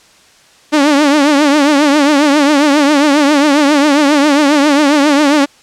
sawtooth tone with vibrato, 290.5 Hz, D4, 19 cents flat, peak -3 dBFS, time 0.72-5.46 s, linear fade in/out 20 ms, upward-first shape triangle, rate 7.4 Hz, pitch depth 120 cents each way, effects white hiss -45 dBFS RMS until 5.62 s + low-pass 7000 Hz 12 dB/octave

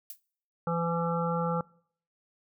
violet noise with exponential decay, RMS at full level -37 dBFS, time 0.1-0.2 s, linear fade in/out 2 ms, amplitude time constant 21 ms
harmonic tone, 168.6 Hz, E3, 39 cents sharp, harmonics 1 / 3 / 5 / 7 / 8, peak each -30 / -32 / -35 / -37 / -36 dBFS, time 0.67-1.61 s, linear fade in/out 2 ms
effects noise-tail reverb RT60 0.6 s tail -24 dB re dry

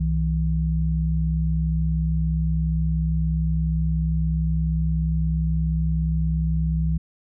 sine tone pair together, 64 / 161.03 Hz, C2 / E3, -38 / -40 cents, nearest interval octave + major third, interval 1598 cents, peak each -22 dBFS, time 0-6.98 s, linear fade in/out 10 ms, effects none

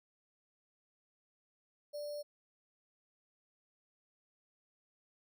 sine tone with sample-and-hold, 587.3 Hz, D5, in tune, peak -39 dBFS, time 1.93-2.23 s, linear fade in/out 20 ms, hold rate 4900 Hz, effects none

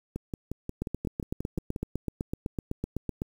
two click trains, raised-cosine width 3 ms, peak -17 / -20 dBFS, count 20 / 10, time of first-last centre 0.82-3.219 / 0.16-1.761 s, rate 7.92 / 5.62 Hz, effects 8-bit

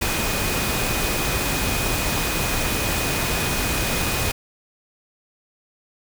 sine tone in noise, 2489 Hz, D#7, in tune, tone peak -31 dBFS, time 0.01-4.32 s, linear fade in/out 10 ms, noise pink, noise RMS -23 dBFS, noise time 0.01-4.32 s, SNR -11 dB, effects none

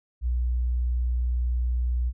sine tone, 60.9 Hz, B1, 24 cents flat, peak -22 dBFS, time 0.21-2.13 s, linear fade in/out 50 ms, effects none

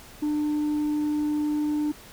sine tone, 299 Hz, D4, 31 cents sharp, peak -20 dBFS, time 0.22-1.92 s, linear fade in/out 10 ms, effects tanh soft clip ceiling -22 dBFS + pink hiss -47 dBFS RMS until 2.12 s

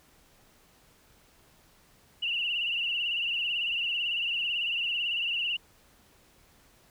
sine tone with vibrato, 2815 Hz, F7, 13 cents sharp, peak -27 dBFS, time 2.22-5.57 s, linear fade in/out 10 ms, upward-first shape triangle, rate 18 Hz, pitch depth 99 cents each way, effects pink hiss -61 dBFS RMS until 6.9 s

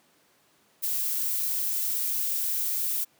violet noise, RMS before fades -28 dBFS, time 0.82-3.05 s, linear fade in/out 20 ms, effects pink hiss -63 dBFS RMS until 3.19 s + high-pass 200 Hz 12 dB/octave

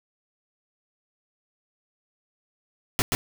pink noise with echo, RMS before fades -22 dBFS, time 2.99-3.02 s, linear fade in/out 0 ms, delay 130 ms, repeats 1, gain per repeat -2 dB, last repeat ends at 3.15 s, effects none

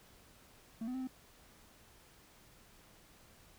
triangle tone with pitch steps, 224.5 / 251.9 / 260.7 / 258.2 Hz, A3 / B3 / C4 / C4, +35 / +34 / -6 / -23 cents, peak -35 dBFS, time 0.81-1.074 s, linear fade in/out 5 ms, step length 66 ms, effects pink hiss -62 dBFS RMS until 3.58 s

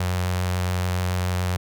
sawtooth tone with notch filter, 90.7 Hz, F#2, 34 cents flat, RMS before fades -24 dBFS, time 0-1.57 s, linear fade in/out 5 ms, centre 290 Hz, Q 0.94, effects none

